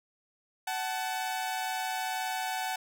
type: tone pair together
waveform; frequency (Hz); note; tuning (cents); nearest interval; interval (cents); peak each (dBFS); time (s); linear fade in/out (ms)
sawtooth; 751 / 873; F#5 / A5; +26 / -14; minor third; 260; -29 / -32; 0.67-2.76; 5
effects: none